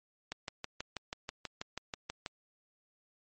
click train, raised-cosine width 0.2 ms, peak -20 dBFS, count 13, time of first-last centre 0.32-2.262 s, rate 6.18 Hz, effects MP3 32 kbps

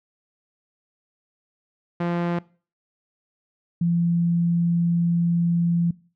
sawtooth / sine tone pair in turn, 172.7 / 170.72 Hz, F3 / F3, -19 / -39 cents, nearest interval unison, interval 20 cents, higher first, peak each -18 dBFS, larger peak neither, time 2-2.39 / 3.81-5.91 s, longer second, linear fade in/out 5 ms, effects noise-tail reverb RT60 0.4 s tail -22 dB re dry + low-pass 2000 Hz 12 dB/octave

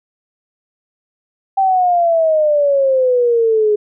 sine exponential sweep, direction down, 783 to 415.3 Hz, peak -10 dBFS, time 1.57-3.76 s, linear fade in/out 10 ms, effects none

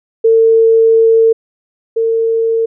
sine tone pair in turn, 451.2 / 453.3 Hz, A4 / A#4, +44 / -48 cents, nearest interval unison, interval 8 cents, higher second, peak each -5 / -10 dBFS, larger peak first, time 0.24-1.33 / 1.96-2.66 s, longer first, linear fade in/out 10 ms, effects none

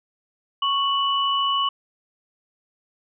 sine tone pair together, 1107.4 / 2960 Hz, C#6 / F#7, -2 / 0 cents, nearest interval octave + perfect fourth, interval 1702 cents, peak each -21 / -23 dBFS, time 0.62-1.69 s, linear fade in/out 5 ms, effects none

